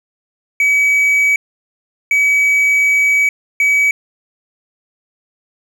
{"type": "tone bursts at uneven times", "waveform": "triangle", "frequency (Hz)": 2277, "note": "C#7", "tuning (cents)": 46, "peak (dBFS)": -8, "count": 3, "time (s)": [[0.6, 1.36], [2.11, 3.29], [3.6, 3.91]], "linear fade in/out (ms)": 2, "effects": []}